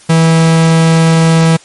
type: tone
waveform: 45% pulse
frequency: 163.2 Hz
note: E3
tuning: 17 cents flat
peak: -5 dBFS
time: 0.09-1.57 s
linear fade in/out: 10 ms
effects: white hiss -40 dBFS RMS until 1.64 s + MP3 48 kbps